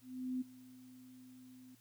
sine tone with ADSR envelope, 254.9 Hz, C4, 45 cents flat, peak -34 dBFS, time 0.01-1.75 s, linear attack 400 ms, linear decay 16 ms, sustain -20 dB, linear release 4 ms, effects added 116 Hz sine -69 dBFS peak until 1.8 s + white hiss -69 dBFS RMS until 1.8 s

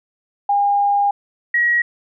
sine tone pair in turn, 810 / 1905.5 Hz, G#5 / A#6, -43 / +38 cents, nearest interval octave + minor third, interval 1481 cents, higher second, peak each -13 dBFS, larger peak neither, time 0.49-1.11 / 1.54-1.82 s, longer first, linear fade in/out 5 ms, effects none

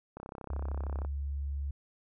click train, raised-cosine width 1 ms, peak -28 dBFS, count 30, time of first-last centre 0.17-1.049 s, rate 33 Hz
sine tone, 70.3 Hz, C#2, 25 cents sharp, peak -32 dBFS, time 0.5-1.71 s, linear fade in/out 5 ms
effects none

